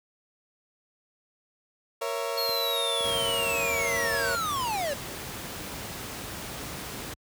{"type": "chord", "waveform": "30% pulse", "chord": "A# diminished", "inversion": "none", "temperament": "equal with one note detuned", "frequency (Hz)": [466.2, 554.4, 667.3], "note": ["A#4", "C#5", "E5"], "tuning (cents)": [0, 0, 21], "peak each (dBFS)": [-30, -30, -32], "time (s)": [2.01, 4.36], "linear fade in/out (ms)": 10}
{"type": "linear sweep", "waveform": "square", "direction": "down", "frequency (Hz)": [4348, 538], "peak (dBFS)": -28, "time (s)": [2.37, 4.94], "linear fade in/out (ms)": 10}
{"type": "clicks", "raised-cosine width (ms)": 2, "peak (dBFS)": -31, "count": 5, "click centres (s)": [2.493, 3.008, 3.662, 3.899, 5.147]}
{"type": "noise", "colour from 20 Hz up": "pink", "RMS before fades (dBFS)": -37, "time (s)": [3.04, 7.14], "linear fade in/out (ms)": 5}
{"effects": ["high-pass 60 Hz 12 dB/octave"]}